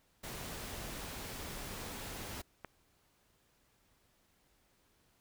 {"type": "noise", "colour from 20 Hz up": "pink", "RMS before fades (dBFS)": -44, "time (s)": [0.23, 2.42], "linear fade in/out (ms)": 10}
{"type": "click", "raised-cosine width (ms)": 0.5, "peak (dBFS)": -28, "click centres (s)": 2.647}
{"effects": ["pink hiss -72 dBFS RMS until 5.2 s"]}